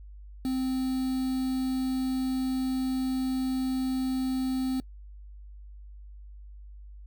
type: tone with quantisation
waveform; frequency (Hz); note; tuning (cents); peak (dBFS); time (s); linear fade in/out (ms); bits
triangle; 260; C4; -11; -24; 0.45-4.8; 0; 7
effects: noise-tail reverb RT60 0.1 s tail -23 dB re dry + added 50 Hz sine -43 dBFS peak until 7.06 s